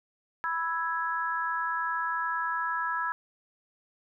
sine chord, E major, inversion second, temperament equal, 987.8 / 1318.5 / 1661.2 Hz, B5 / E6 / G#6, 0 / 0 / 0 cents, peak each -32 dBFS, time 0.44-3.12 s, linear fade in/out 0 ms, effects none

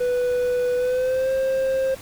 triangle tone with pitch glide, 493.9 to 529.3 Hz, B4 to C5, 0 to +20 cents, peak -17 dBFS, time 0-1.95 s, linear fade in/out 10 ms, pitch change +120 cents, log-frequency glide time 0.76-1.32 s, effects pink hiss -42 dBFS RMS until 2.01 s

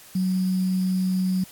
sine tone with sample-and-hold, 186.1 Hz, F#3, 10 cents sharp, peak -20 dBFS, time 0.15-1.44 s, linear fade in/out 5 ms, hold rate 4900 Hz, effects white hiss -47 dBFS RMS until 1.51 s + AAC 64 kbps

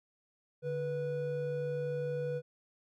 triangle tone pair together, 145.8 / 489.9 Hz, D3 / B4, -12 / -14 cents, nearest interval octave + major sixth, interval 2098 cents, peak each -36 / -32 dBFS, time 0.62-2.42 s, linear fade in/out 50 ms, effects none

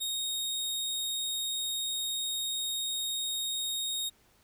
sawtooth tone, 3729 Hz, A#7, in tune, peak -28 dBFS, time 0-4.1 s, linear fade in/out 20 ms, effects pink hiss -65 dBFS RMS until 4.43 s

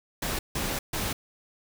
pink noise bursts at uneven times, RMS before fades -30 dBFS, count 3, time 0.22-0.39 / 0.55-0.79 / 0.93-1.13 s, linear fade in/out 5 ms, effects none

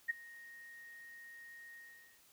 sine tone with ADSR envelope, 1864.7 Hz, A#6, in tune, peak -29 dBFS, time 0.08-2.21 s, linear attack 20 ms, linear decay 16 ms, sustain -22 dB, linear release 450 ms, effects white hiss -66 dBFS RMS until 2.32 s

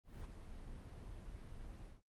brown noise with ADSR envelope, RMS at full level -45 dBFS, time 0.04-2.02 s, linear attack 210 ms, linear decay 7 ms, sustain -6 dB, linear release 160 ms, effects noise-tail reverb RT60 0.1 s tail -21 dB re dry + Opus 32 kbps

